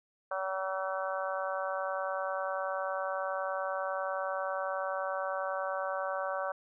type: harmonic tone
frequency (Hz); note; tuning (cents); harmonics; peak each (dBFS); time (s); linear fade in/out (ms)
190.1; F#3; +47; 3 / 4 / 5 / 6 / 7 / 8; -35 / -39 / -42 / -39 / -41 / -41; 0.31-6.52; 5
effects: none